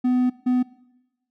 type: tone bursts at uneven times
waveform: triangle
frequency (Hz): 250.7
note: B3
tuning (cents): +26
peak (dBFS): -15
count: 2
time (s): 0.04-0.3 / 0.46-0.63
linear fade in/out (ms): 10
effects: noise-tail reverb RT60 1.0 s tail -21 dB re dry